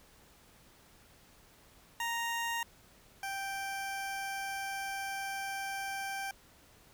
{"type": "tone pair in turn", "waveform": "20% pulse", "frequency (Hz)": [932.3, 784], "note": ["A#5", "G5"], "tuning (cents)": [0, 0], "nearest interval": "minor third", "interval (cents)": 300, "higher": "first", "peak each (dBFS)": [-28, -31], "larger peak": "first", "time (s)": [[2, 2.63], [3.23, 6.31]], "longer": "second", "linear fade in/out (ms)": 2, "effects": ["pink hiss -61 dBFS RMS until 6.93 s"]}